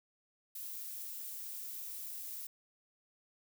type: noise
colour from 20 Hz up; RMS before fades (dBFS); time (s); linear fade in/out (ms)
violet; -44; 0.55-2.47; 5
effects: none